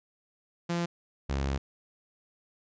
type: tone pair in turn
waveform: sawtooth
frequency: 171.7 / 68.44 Hz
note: F3 / C#2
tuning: -29 / -22 cents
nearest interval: octave + major third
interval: 1593 cents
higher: first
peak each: -24 dBFS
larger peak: neither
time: 0.69-0.86 / 1.29-1.58 s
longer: second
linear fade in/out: 10 ms
effects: resampled to 16000 Hz